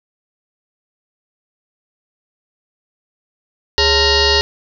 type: tone with frequency modulation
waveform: sine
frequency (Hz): 2349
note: D7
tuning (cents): 0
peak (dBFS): -10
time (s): 3.78-4.41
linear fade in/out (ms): 0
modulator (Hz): 484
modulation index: 5.5
effects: none